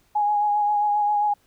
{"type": "tone with vibrato", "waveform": "sine", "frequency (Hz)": 830.6, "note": "G#5", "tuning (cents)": 0, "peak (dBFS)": -18, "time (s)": [0.15, 1.34], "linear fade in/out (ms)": 10, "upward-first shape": "sine", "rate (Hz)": 7.5, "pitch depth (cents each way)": 22, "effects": ["pink hiss -63 dBFS RMS until 1.46 s"]}